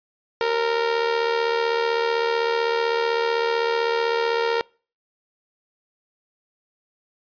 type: tone with amplitude modulation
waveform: sawtooth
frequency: 463.3 Hz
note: A#4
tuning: 11 cents flat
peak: -13 dBFS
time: 0.41-4.61 s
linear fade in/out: 0 ms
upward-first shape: sine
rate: 75.8 Hz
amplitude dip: 60%
effects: noise-tail reverb RT60 0.4 s tail -26 dB re dry + resampled to 11025 Hz